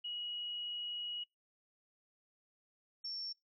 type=tone pair in turn; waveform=sine; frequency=2906 / 5446 Hz; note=F#7 / F8; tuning=-32 / -44 cents; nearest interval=major seventh; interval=1088 cents; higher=second; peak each=-39 / -39 dBFS; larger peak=neither; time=0.04-1.24 / 3.04-3.33 s; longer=first; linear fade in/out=10 ms; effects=noise-tail reverb RT60 0.2 s tail -26 dB re dry